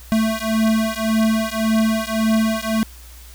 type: beating tone pair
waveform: square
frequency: 220.1 / 221.9 Hz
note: A3 / A3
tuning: +1 / +15 cents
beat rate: 1.8 Hz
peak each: -20 / -20 dBFS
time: 0.12-2.83 s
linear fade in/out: 0 ms
effects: added 60 Hz sine -39 dBFS peak until 3.34 s + white hiss -45 dBFS RMS until 3.34 s